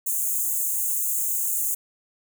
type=high-pass noise; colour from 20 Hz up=white; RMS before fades=-25 dBFS; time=0.06-1.75 s; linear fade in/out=10 ms; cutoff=6500 Hz; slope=96 dB/octave; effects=none